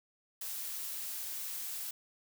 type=noise; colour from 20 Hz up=blue; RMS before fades=-40 dBFS; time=0.41-1.91 s; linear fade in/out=5 ms; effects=none